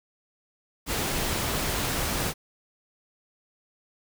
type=noise; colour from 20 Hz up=pink; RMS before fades=-28 dBFS; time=0.86-2.34 s; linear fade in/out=50 ms; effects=none